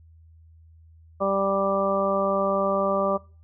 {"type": "harmonic tone", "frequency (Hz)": 196, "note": "G3", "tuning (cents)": 0, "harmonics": [1, 2, 3, 4, 5, 6], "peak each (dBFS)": [-30, -30, -23, -33, -34, -27], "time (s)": [1.2, 3.18], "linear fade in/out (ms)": 20, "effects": ["noise-tail reverb RT60 0.4 s tail -22 dB re dry", "added 81 Hz sine -49 dBFS peak until 3.43 s"]}